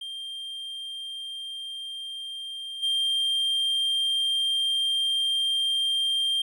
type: tone with level steps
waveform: triangle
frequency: 3183 Hz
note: G7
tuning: 26 cents sharp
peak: -32 / -21 dBFS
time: 0.01-6.42 s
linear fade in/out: 5 ms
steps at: 2.82 s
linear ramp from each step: 20 ms
effects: none